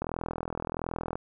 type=click train; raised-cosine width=1 ms; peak=-18 dBFS; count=48; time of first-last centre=0.02-1.155 s; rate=41.4 Hz; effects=none